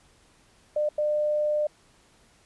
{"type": "tone bursts at uneven times", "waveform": "sine", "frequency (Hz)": 600, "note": "D5", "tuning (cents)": 37, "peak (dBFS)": -22, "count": 2, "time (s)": [[0.76, 0.89], [0.98, 1.67]], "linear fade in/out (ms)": 5, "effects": ["pink hiss -60 dBFS RMS until 2.45 s", "resampled to 24000 Hz"]}